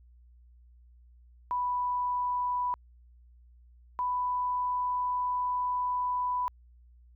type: tone pair in turn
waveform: sine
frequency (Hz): 987.8 / 992.7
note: B5 / B5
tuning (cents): 0 / +9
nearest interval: unison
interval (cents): 9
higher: second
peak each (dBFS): -27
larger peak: neither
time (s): 1.51-2.74 / 3.99-6.48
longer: second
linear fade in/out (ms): 0
effects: added 60 Hz sine -54 dBFS peak until 7.15 s